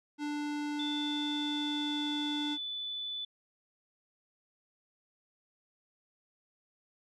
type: tone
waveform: square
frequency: 294.8 Hz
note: D4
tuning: 7 cents sharp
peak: -34 dBFS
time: 0.18-2.58 s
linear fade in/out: 50 ms
type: tone with pitch glide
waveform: sine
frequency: 3520 to 3486 Hz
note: A7 to A7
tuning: 0 to -17 cents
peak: -35 dBFS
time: 0.79-3.25 s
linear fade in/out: 5 ms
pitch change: -17 cents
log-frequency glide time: 1.33-2.12 s
effects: low-pass 6000 Hz 12 dB/octave

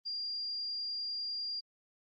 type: tone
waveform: sine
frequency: 4790 Hz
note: D8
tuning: 33 cents sharp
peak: -35 dBFS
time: 0.05-1.61 s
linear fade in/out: 20 ms
effects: Opus 32 kbps

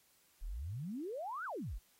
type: exponential two-way sweep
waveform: sine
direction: up then down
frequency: 32.7 to 1568 to 32.7 Hz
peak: -39 dBFS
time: 0.41-1.79 s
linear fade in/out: 20 ms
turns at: 1.45 s
effects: white hiss -70 dBFS RMS until 1.99 s + AAC 48 kbps

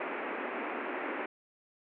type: band-pass noise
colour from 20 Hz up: pink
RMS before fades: -37 dBFS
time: 0-1.26 s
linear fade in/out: 5 ms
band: 250 to 2500 Hz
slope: 48 dB/octave
effects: none

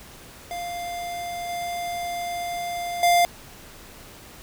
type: tone with level steps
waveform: square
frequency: 698.5 Hz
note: F5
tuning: in tune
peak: -30 / -28 / -16 dBFS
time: 0.51-3.25 s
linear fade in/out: 0 ms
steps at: 1.49 / 3.03 s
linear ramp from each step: 2 ms
effects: pink hiss -45 dBFS RMS until 4.42 s

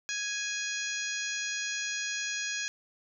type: harmonic tone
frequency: 830.6 Hz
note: G#5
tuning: in tune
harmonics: 2 / 3 / 4 / 5 / 6 / 7 / 8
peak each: -36 / -38 / -41 / -42 / -43 / -42 / -38 dBFS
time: 0.09-2.68 s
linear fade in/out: 0 ms
effects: none

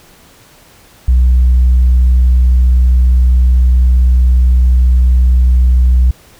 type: tone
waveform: sine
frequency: 62.3 Hz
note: B1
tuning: 16 cents sharp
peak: -3 dBFS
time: 1.08-6.11 s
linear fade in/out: 5 ms
effects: tanh soft clip ceiling -3 dBFS + pink hiss -43 dBFS RMS until 6.39 s

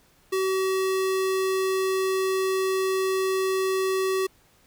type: tone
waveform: square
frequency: 380 Hz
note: F#4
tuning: 46 cents sharp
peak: -23 dBFS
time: 0.32-4.27 s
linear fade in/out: 10 ms
effects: pink hiss -60 dBFS RMS until 4.66 s

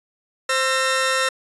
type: tone cluster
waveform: sawtooth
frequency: 524 / 1340 / 1837 Hz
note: C5 / E6 / A#6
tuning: +2 / +28 / -26 cents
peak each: -19 dBFS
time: 0.49-1.29 s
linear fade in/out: 5 ms
effects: resampled to 24000 Hz

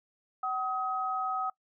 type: tone pair together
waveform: sine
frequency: 757.6 / 1266 Hz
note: F#5 / D#6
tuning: +41 / +30 cents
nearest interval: major sixth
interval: 889 cents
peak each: -33 / -31 dBFS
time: 0.43-1.5 s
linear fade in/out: 5 ms
effects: noise-tail reverb RT60 0.1 s tail -22 dB re dry

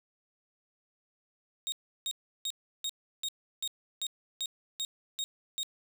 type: tone bursts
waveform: 30% pulse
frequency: 3729 Hz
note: A#7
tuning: in tune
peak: -29 dBFS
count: 11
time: 1.67-5.631 s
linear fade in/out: 0 ms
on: 51 ms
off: 340 ms
effects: none

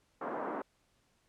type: band-pass noise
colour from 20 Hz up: pink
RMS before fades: -38 dBFS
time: 0.21-0.62 s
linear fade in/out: 5 ms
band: 270 to 1300 Hz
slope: 24 dB/octave
effects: pink hiss -73 dBFS RMS until 1.28 s + low-pass 10000 Hz 12 dB/octave

